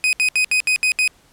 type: tone bursts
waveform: 40% pulse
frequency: 2504 Hz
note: D#7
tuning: 10 cents sharp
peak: -13 dBFS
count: 7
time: 0.04-1.077 s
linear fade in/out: 0 ms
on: 89 ms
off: 69 ms
effects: pink hiss -54 dBFS RMS until 1.32 s + low-pass 12000 Hz 12 dB/octave